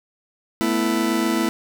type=chord; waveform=40% pulse; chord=A suspended second; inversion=none; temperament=just; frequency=220 / 247.5 / 330 Hz; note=A3 / B3 / E4; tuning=0 / +4 / +2 cents; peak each=-23 / -24 / -21 dBFS; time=0.61-1.49 s; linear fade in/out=0 ms; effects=none